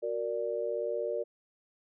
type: chord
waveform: sine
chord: Gb augmented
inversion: none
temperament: equal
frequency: 370 / 466.2 / 587.3 Hz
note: Gb4 / Bb4 / D5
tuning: 0 / 0 / 0 cents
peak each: -38 / -33 / -34 dBFS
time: 0.02-1.24 s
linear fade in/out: 20 ms
effects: none